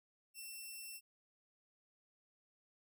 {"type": "tone", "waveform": "5% pulse", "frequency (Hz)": 2690, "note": "E7", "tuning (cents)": 34, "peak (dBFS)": -38, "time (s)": [0.34, 1.01], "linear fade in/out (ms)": 50, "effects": []}